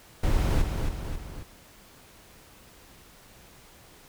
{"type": "noise with echo", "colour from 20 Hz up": "brown", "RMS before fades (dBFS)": -23, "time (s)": [0.23, 0.62], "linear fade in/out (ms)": 5, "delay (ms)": 270, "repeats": 3, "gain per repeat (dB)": -5, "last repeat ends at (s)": 1.43, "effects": ["pink hiss -53 dBFS RMS until 4.08 s"]}